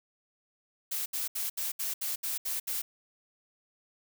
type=noise bursts; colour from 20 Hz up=blue; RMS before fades=-33 dBFS; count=9; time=0.91-2.82 s; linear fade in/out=10 ms; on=150 ms; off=70 ms; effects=none